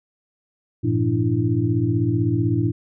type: tone cluster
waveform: sine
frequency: 99.7 / 115.6 / 171.1 / 294.5 / 334.9 Hz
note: G2 / A#2 / F3 / D4 / E4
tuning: +30 / -14 / -35 / +5 / +27 cents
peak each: -26 / -20 / -29 / -24 / -25 dBFS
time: 0.83-2.72 s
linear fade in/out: 20 ms
effects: none